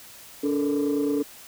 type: tone cluster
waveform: sine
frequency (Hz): 287 / 436.5 / 466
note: D4 / A4 / A#4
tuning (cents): -40 / -14 / -1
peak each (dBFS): -22 / -25 / -31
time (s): 0.43-1.23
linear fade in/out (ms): 10
effects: tanh soft clip ceiling -17 dBFS + white hiss -46 dBFS RMS until 1.47 s